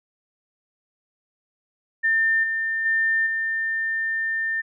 sine tone with level steps, 1800 Hz, A6, 39 cents sharp, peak -17 / -22 / -18 / -22 dBFS, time 2.03-4.62 s, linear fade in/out 20 ms, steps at 2.43 / 2.85 / 3.26 s, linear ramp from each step 10 ms, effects none

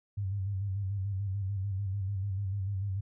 sine tone with vibrato, 98 Hz, G2, in tune, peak -30 dBFS, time 0.17-3.01 s, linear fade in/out 10 ms, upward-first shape square, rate 6.8 Hz, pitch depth 56 cents each way, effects none

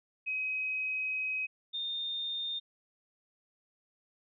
sine tone pair in turn, 2532 / 3638 Hz, D#7 / A#7, +30 / -43 cents, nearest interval tritone, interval 627 cents, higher second, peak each -31 / -33 dBFS, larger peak first, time 0.26-1.47 / 1.73-2.6 s, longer first, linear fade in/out 20 ms, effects none

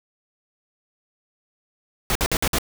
pink noise bursts, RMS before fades -21 dBFS, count 5, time 2.1-2.585 s, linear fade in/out 0 ms, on 53 ms, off 55 ms, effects none

